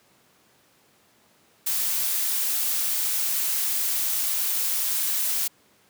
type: noise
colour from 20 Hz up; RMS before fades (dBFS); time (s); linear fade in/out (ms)
blue; -25; 1.66-5.48; 10
effects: pink hiss -60 dBFS RMS until 5.89 s + high-pass 150 Hz 12 dB/octave